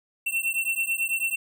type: beating tone pair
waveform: square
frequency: 2700 / 2709.1 Hz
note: E7 / E7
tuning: +41 / +47 cents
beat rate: 9.1 Hz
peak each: -28 dBFS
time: 0.26-1.36 s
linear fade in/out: 10 ms
effects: none